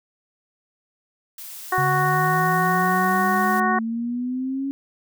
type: noise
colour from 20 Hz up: blue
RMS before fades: -37 dBFS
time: 1.38-3.6 s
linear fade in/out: 2 ms
type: harmonic tone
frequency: 370 Hz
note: F#4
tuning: in tune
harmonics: 1 / 2 / 3 / 4 / 5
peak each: -28 / -23 / -22 / -27 / -26 dBFS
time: 1.72-3.79 s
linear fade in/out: 5 ms
type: exponential sweep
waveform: sine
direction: up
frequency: 138.59 to 277.2 Hz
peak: -23 dBFS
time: 1.78-4.71 s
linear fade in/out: 0 ms
effects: none